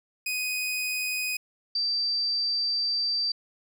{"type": "tone pair in turn", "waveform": ["sawtooth", "sine"], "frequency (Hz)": [2498, 4667], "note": ["D#7", "D8"], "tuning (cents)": [6, -12], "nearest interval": "major seventh", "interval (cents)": 1082, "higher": "second", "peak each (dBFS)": -24, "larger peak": "neither", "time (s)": [[0.26, 1.37], [1.75, 3.32]], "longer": "second", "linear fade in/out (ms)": 5, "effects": []}